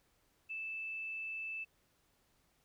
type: tone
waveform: sine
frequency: 2635 Hz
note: E7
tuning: 1 cent flat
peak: -39 dBFS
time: 0.49-1.65 s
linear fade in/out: 20 ms
effects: pink hiss -74 dBFS RMS until 2.64 s